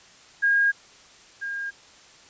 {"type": "tone pair in turn", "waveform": "sine", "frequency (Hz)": [1627, 1616.7], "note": ["G#6", "G#6"], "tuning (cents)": [-36, -47], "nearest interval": "unison", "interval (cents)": 11, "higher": "first", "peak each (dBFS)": [-17, -28], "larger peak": "first", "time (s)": [[0.42, 0.72], [1.41, 1.71]], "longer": "neither", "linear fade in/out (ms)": 20, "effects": ["white hiss -51 dBFS RMS until 2.29 s", "resampled to 16000 Hz"]}